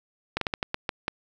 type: slowing click train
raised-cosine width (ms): 0.3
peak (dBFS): -10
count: 8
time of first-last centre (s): 0.37-1.081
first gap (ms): 43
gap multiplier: 1.28
effects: 8-bit